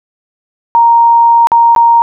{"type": "tone with dropouts", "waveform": "sine", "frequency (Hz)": 932.3, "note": "A#5", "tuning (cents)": 0, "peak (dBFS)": -3, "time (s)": [0.75, 2.02], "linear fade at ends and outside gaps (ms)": 0, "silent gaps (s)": [[1.471, 1.518], [1.75, 1.762]], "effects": []}